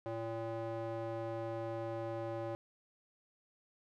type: tone with band-pass filter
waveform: square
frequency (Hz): 113.9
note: A#2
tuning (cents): -40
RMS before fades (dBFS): -40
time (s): 0.06-2.55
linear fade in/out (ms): 0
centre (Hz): 570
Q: 1.6
effects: none